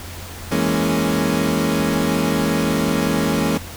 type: chord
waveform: 30% pulse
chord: A# half-diminished seventh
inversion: second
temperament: equal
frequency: 164.81 / 207.7 / 233.1 / 277.2 Hz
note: E3 / G#3 / A#3 / C#4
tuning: 0 / 0 / 0 / 0 cents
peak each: -20 dBFS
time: 0.51-3.58 s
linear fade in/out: 10 ms
effects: added 87 Hz sine -35 dBFS peak until 3.76 s + pink hiss -35 dBFS RMS until 3.76 s